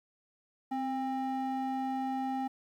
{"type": "ring-modulated tone", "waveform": "triangle", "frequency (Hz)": 531, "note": "C5", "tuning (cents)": 25, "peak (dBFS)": -26, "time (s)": [0.71, 2.48], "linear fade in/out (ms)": 10, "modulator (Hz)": 270, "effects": ["11-bit"]}